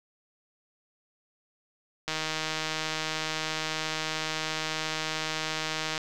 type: click train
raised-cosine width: 0.2 ms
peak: -13 dBFS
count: 613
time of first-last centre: 2.08-5.978 s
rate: 157 Hz
effects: none